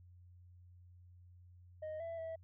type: tone with pitch steps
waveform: sine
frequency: 621 / 665 / 651 Hz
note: D#5 / E5 / E5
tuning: -3 / +15 / -22 cents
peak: -38 dBFS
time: 1.82-2.36 s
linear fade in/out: 10 ms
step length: 180 ms
effects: tanh soft clip ceiling -40 dBFS + added 89 Hz sine -57 dBFS peak until 2.43 s